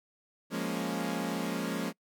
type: chord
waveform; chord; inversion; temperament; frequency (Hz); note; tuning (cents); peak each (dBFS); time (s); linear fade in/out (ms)
sawtooth; Bb minor seventh; second; equal; 174.61 / 207.7 / 233.1 / 277.2; F3 / Ab3 / Bb3 / Db4; 0 / 0 / 0 / 0; -33; 0.5-1.93; 50
effects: noise-tail reverb RT60 0.1 s tail -25 dB re dry